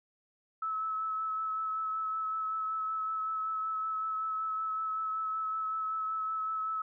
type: tone with vibrato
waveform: sine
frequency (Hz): 1299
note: E6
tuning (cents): -26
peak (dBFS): -31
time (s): 0.62-6.82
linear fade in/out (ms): 5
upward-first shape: sine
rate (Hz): 5.3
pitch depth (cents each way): 15
effects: none